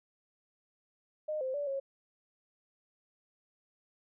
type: tone with pitch steps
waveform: sine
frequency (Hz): 613 / 521 / 578 / 546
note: D#5 / C5 / D5 / C#5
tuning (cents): -26 / -7 / -28 / -26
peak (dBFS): -32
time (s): 1.28-1.8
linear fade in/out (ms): 10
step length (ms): 130
effects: none